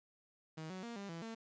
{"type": "tone with pitch steps", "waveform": "sawtooth", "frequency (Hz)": [158.4, 186.4, 234.6, 199.4, 166.5, 225.9], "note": ["D#3", "F#3", "A#3", "G3", "E3", "A3"], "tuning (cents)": [31, 13, 11, 30, 18, 46], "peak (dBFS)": -40, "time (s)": [0.57, 1.35], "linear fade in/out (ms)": 10, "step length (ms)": 130, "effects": ["resampled to 16000 Hz", "11-bit"]}